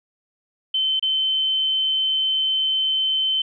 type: tone with dropouts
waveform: sine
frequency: 3076 Hz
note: G7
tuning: 33 cents flat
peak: -18 dBFS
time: 0.74-3.42 s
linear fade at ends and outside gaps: 5 ms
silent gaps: 0.996-1.025 s
effects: none